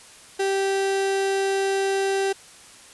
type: tone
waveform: 35% pulse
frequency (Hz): 390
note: G4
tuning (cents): -9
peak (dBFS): -19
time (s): 0.39-2.33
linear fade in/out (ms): 10
effects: white hiss -47 dBFS RMS until 2.93 s + resampled to 24000 Hz